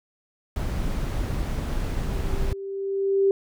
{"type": "noise", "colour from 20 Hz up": "brown", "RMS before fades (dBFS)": -26, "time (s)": [0.56, 2.53], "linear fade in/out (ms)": 2}
{"type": "tone with exponential growth", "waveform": "sine", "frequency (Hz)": 392, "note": "G4", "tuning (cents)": 0, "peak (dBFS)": -15, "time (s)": [1.56, 3.31], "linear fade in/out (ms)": 1, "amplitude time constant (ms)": 380}
{"effects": []}